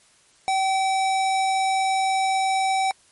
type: tone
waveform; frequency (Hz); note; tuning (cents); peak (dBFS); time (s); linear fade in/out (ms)
square; 768; G5; -36; -20; 0.48-2.91; 0
effects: white hiss -57 dBFS RMS until 3.11 s + MP3 48 kbps